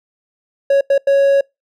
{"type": "tone bursts at uneven times", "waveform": "triangle", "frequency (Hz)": 554.4, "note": "C#5", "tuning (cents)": 0, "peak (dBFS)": -7, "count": 3, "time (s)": [[0.7, 0.81], [0.9, 0.98], [1.07, 1.41]], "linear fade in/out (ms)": 5, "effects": ["noise-tail reverb RT60 0.2 s tail -26 dB re dry"]}